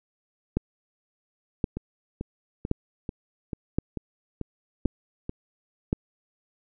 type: two click trains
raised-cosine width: 3 ms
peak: -18 / -10 dBFS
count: 9 / 6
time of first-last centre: 1.77-5.294 / 0.57-5.929 s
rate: 2.27 / 0.933 Hz
effects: none